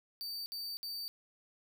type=tone bursts; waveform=45% pulse; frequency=4608 Hz; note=D8; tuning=34 cents flat; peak=-38 dBFS; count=3; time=0.21-1.08 s; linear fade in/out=0 ms; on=250 ms; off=60 ms; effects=12-bit